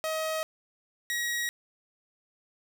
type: tone pair in turn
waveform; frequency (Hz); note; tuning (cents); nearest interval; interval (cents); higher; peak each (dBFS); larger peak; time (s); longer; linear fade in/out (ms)
sawtooth; 633 / 1902.3; D#5 / A#6; +30 / +35; octave + perfect fifth; 1905; second; -25; neither; 0.04-0.43 / 1.1-1.49; neither; 0
effects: none